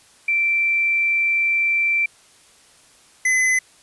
sine / square tone pair in turn, 2344 / 2028 Hz, D7 / B6, -4 / +45 cents, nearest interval minor third, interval 251 cents, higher first, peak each -16 dBFS, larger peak neither, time 0.28-2.06 / 3.25-3.59 s, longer first, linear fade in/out 5 ms, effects white hiss -52 dBFS RMS until 3.82 s + resampled to 24000 Hz

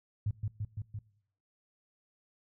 sine tone with echo, 104.4 Hz, G#2, 10 cents sharp, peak -28 dBFS, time 0.26-0.31 s, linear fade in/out 5 ms, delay 170 ms, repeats 4, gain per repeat -2 dB, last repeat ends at 0.99 s, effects noise-tail reverb RT60 0.7 s tail -21 dB re dry

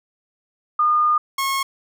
sine / sawtooth tone pair in turn, 1218 / 1087.6 Hz, D#6 / C#6, -37 / -33 cents, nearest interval major second, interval 196 cents, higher first, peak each -14 / -16 dBFS, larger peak first, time 0.79-1.18 / 1.38-1.63 s, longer first, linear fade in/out 5 ms, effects none

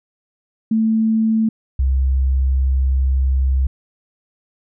sine tone pair in turn, 221.6 / 66.06 Hz, A3 / C2, +13 / +17 cents, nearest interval octave + major sixth, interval 2096 cents, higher first, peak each -13 dBFS, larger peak neither, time 0.71-1.49 / 1.79-3.67 s, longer second, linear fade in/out 5 ms, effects none

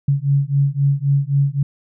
sine beating tone pair, 138.3 / 142.1 Hz, C#3 / C#3, -4 / +43 cents, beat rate 3.8 Hz, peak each -17 dBFS, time 0.08-1.63 s, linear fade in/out 5 ms, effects none

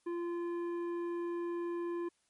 sine tone with tanh clipping, 344.6 Hz, F4, 23 cents flat, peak -36 dBFS, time 0.06-2.09 s, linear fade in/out 10 ms, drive 10 dB, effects white hiss -75 dBFS RMS until 2.29 s + MP3 48 kbps

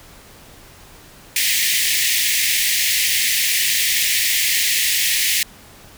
pink high-pass noise, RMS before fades -18 dBFS, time 1.36-5.43 s, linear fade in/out 2 ms, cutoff 1800 Hz, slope 96 dB/octave, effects pink hiss -44 dBFS RMS until 5.97 s

